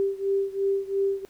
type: beating tone pair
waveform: sine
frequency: 392 / 394.9 Hz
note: G4 / G4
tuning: 0 / +13 cents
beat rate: 2.9 Hz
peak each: -25 / -27 dBFS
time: 0-1.25 s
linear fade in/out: 0 ms
effects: pink hiss -59 dBFS RMS until 1.29 s